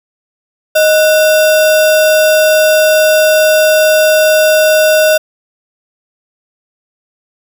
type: tone with sample-and-hold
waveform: sine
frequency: 622.3 Hz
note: D#5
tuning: in tune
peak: -5 dBFS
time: 0.75-5.18 s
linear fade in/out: 10 ms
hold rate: 2100 Hz
effects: none